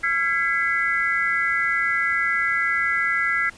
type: tone cluster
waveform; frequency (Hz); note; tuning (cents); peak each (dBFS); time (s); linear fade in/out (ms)
sine; 1367 / 1649 / 2009 / 2192; F6 / G#6 / B6 / C#7; -37 / -13 / +29 / -20; -25 / -25 / -22 / -31; 0.03-3.5; 10
effects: pink hiss -47 dBFS RMS until 3.57 s + resampled to 22050 Hz